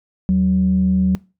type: tone pair together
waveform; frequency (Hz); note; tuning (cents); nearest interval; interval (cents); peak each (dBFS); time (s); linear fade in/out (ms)
sine; 78.5 / 186.99; D#2 / F#3; +16 / +19; octave + minor third; 1503; -22 / -12; 0.29-1.15; 0
effects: noise-tail reverb RT60 0.3 s tail -23 dB re dry + tanh soft clip ceiling -7 dBFS